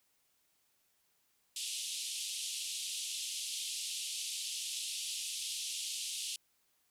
pink band-pass noise, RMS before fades -40 dBFS, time 1.56-6.36 s, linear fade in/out 2 ms, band 2800 to 11000 Hz, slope 48 dB/octave, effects white hiss -75 dBFS RMS until 6.9 s

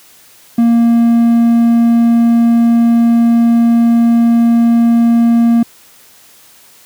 triangle tone, 233.1 Hz, A#3, in tune, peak -4 dBFS, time 0.58-5.63 s, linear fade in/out 5 ms, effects white hiss -43 dBFS RMS until 6.85 s + high-pass 80 Hz 12 dB/octave

